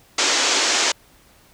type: band-pass noise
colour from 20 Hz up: white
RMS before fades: -19 dBFS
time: 0.18-0.92 s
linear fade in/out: 5 ms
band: 260 to 7200 Hz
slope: 48 dB/octave
effects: pink hiss -53 dBFS RMS until 1.53 s